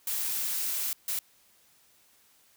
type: noise bursts at uneven times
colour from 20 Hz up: blue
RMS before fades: -31 dBFS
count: 2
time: 0.07-0.93 / 1.08-1.19 s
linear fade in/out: 2 ms
effects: white hiss -63 dBFS RMS until 2.56 s